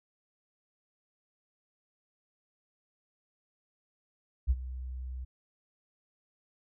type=tone with ADSR envelope; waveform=sine; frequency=63.6 Hz; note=C2; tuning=48 cents flat; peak=-20 dBFS; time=4.47-5.25 s; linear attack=34 ms; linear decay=42 ms; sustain=-16 dB; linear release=13 ms; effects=none